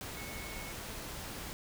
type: tone in noise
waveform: sine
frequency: 2199 Hz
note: C#7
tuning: 14 cents flat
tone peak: -48 dBFS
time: 0.17-0.72 s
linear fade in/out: 0 ms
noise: pink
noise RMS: -43 dBFS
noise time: 0.01-1.53 s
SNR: -8 dB
effects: none